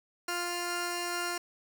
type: tone pair together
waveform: 10% pulse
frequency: 349.8 / 1396.9 Hz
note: F4 / F6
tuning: +3 / 0 cents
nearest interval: 2 octaves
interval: 2397 cents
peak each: -25 / -29 dBFS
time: 0.28-1.38 s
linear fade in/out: 5 ms
effects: none